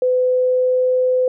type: tone with pitch glide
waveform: sine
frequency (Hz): 505 to 507.9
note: B4 to B4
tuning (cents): +39 to +48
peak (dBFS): -13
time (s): 0.02-1.28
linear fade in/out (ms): 2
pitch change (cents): +9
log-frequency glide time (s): 0.17-0.92
effects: none